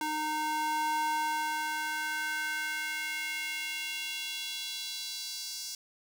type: tone with high-pass filter sweep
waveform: square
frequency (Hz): 307.6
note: D#4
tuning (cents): -20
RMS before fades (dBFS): -34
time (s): 0.01-5.75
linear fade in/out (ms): 2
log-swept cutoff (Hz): 620 to 5200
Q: 2.7
effects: none